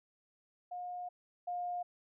sine tone pair in turn, 716 / 710.2 Hz, F5 / F5, +43 / +29 cents, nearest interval unison, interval 14 cents, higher first, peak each -39 / -35 dBFS, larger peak second, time 0.71-1.09 / 1.47-1.83 s, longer first, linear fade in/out 10 ms, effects none

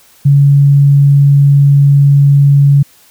sine tone, 141.2 Hz, C#3, 32 cents sharp, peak -3 dBFS, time 0.25-2.83 s, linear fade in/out 10 ms, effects white hiss -45 dBFS RMS until 3.1 s

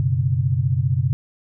sine chord, F# suspended fourth, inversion none, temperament equal with one note detuned, 93.57 / 123.47 / 138.59 Hz, F#2 / B2 / C#3, +20 / 0 / 0 cents, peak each -23 / -20 / -21 dBFS, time 0-1.13 s, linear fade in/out 0 ms, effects none

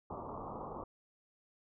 white low-pass noise, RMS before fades -44 dBFS, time 0.1-0.84 s, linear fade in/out 5 ms, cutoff 1200 Hz, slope 96 dB/octave, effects none

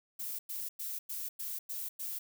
violet noise bursts, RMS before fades -39 dBFS, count 7, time 0.19-2.19 s, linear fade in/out 10 ms, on 200 ms, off 100 ms, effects none

